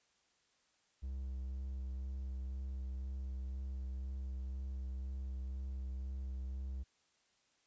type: tone with vibrato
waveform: triangle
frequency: 65.41 Hz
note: C2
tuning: in tune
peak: -37 dBFS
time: 1.02-6.84 s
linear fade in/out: 20 ms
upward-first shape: sine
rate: 2 Hz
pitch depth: 20 cents each way
effects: white hiss -75 dBFS RMS until 7.66 s + resampled to 16000 Hz